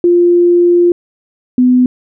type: tone pair in turn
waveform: sine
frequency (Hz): 349.2 / 250.9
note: F4 / B3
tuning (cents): 0 / +28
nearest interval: tritone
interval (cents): 572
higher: first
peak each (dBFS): -5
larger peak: neither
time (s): 0.04-0.92 / 1.58-1.86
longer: first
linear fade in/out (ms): 2
effects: none